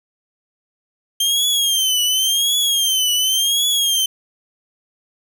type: tone with vibrato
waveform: sawtooth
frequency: 3167 Hz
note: G7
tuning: 17 cents sharp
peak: -12 dBFS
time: 1.2-4.06 s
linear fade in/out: 5 ms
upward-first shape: triangle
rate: 0.91 Hz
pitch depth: 130 cents each way
effects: none